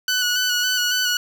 15% pulse tone with vibrato, 1480 Hz, F#6, in tune, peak -12 dBFS, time 0.08-1.17 s, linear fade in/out 2 ms, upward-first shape square, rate 3.6 Hz, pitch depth 22 cents each way, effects none

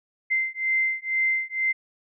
sine beating tone pair, 2079 / 2081.1 Hz, C7 / C7, -12 / -10 cents, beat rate 2.1 Hz, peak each -25 dBFS, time 0.3-1.73 s, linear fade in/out 20 ms, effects none

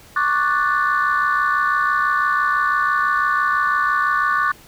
sine chord, D major seventh, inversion third, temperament equal, 1108.7 / 1174.7 / 1480 / 1760 Hz, C#6 / D6 / F#6 / A6, 0 / 0 / 0 / 0 cents, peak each -21 / -19 / -20 / -23 dBFS, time 0.16-4.52 s, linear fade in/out 5 ms, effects tanh soft clip ceiling -8 dBFS + pink hiss -46 dBFS RMS until 4.67 s

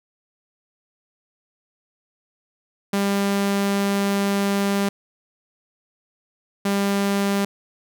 sawtooth tone pair in turn, 199.3 / 199.3 Hz, G3 / G3, +29 / +29 cents, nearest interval unison, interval 0 cents, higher neither, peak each -15 / -15 dBFS, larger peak neither, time 2.93-4.89 / 6.65-7.45 s, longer first, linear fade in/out 5 ms, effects none

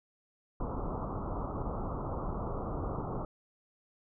pink low-pass noise, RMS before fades -36 dBFS, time 0.6-3.25 s, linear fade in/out 2 ms, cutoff 1300 Hz, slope 96 dB/octave, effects none

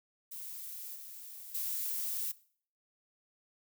violet noise with level steps, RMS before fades -44 / -48 / -36 dBFS, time 0.31-2.32 s, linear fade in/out 10 ms, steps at 0.95 / 1.54 s, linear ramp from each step 10 ms, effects noise-tail reverb RT60 0.5 s tail -19 dB re dry

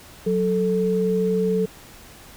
sine tone pair together, 184.41 / 440 Hz, F#3 / A4, -6 / 0 cents, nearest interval octave + minor third, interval 1506 cents, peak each -22 / -20 dBFS, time 0.26-1.66 s, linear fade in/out 10 ms, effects pink hiss -45 dBFS RMS until 2.36 s

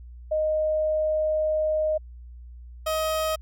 sine / 30% pulse tone pair in turn, 620 / 630.8 Hz, D#5 / D#5, -6 / +24 cents, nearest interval unison, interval 30 cents, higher second, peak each -21 dBFS, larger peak neither, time 0.31-1.98 / 2.86-3.36 s, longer first, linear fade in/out 10 ms, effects added 60 Hz sine -40 dBFS peak until 3.41 s

